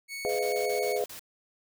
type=tone; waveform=sawtooth; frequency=2217 Hz; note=C#7; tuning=in tune; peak=-32 dBFS; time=0.08-1 s; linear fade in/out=50 ms
type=chord; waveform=sine; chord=F half-diminished seventh; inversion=first; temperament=just; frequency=419.1 / 502.9 / 628.6 / 698.5 Hz; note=Ab4 / Cb5 / Eb5 / F5; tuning=+16 / +31 / +18 / 0 cents; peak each=-30 / -31 / -34 / -34 dBFS; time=0.25-1.04 s; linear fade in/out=0 ms
type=noise bursts; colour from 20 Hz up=white; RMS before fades=-43 dBFS; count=7; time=0.29-1.194 s; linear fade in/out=2 ms; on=100 ms; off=34 ms
effects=none